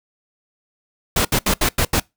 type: noise bursts at uneven times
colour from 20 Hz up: pink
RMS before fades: -17 dBFS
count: 6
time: 1.16-1.25 / 1.32-1.39 / 1.46-1.54 / 1.61-1.69 / 1.78-1.85 / 1.93-2 s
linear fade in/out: 5 ms
effects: noise-tail reverb RT60 0.2 s tail -24 dB re dry